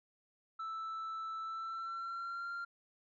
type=tone with pitch glide; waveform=sine; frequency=1319 to 1387 Hz; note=E6 to F6; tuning=+1 to -12 cents; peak=-36 dBFS; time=0.59-2.65 s; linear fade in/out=10 ms; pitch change=+87 cents; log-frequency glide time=1.42-2.51 s; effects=tanh soft clip ceiling -38 dBFS